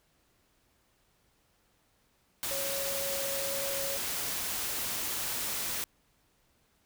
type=tone in noise; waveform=sine; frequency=552 Hz; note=C#5; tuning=7 cents flat; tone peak=-36 dBFS; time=2.51-3.97 s; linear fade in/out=0 ms; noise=white; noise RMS=-34 dBFS; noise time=2.43-5.84 s; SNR=-5 dB; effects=pink hiss -70 dBFS RMS until 6.85 s